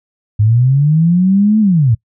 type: linear two-way sweep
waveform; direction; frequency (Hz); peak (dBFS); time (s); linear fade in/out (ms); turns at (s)
sine; up then down; 102.1 to 220 to 103.3; -7; 0.39-1.95; 10; 1.6
effects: noise-tail reverb RT60 0.1 s tail -23 dB re dry